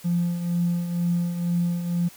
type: tone with tremolo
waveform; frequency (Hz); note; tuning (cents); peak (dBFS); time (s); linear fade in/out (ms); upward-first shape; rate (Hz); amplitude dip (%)
triangle; 173.3; F3; -13; -15; 0.04-2.09; 20; triangle; 2.1; 70
effects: tanh soft clip ceiling -17 dBFS + white hiss -48 dBFS RMS until 2.16 s